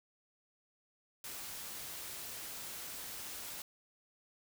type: noise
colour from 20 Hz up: white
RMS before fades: -45 dBFS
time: 1.24-3.62 s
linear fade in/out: 2 ms
effects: none